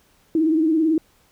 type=tone with vibrato; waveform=sine; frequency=318 Hz; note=D#4; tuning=38 cents sharp; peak=-15 dBFS; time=0.35-0.98 s; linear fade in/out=2 ms; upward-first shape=sine; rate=18 Hz; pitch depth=69 cents each way; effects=pink hiss -59 dBFS RMS until 1.31 s